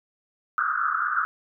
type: band-pass noise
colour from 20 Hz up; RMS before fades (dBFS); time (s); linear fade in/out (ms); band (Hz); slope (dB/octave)
white; -25; 0.58-1.25; 0; 1200 to 1500; 96
effects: none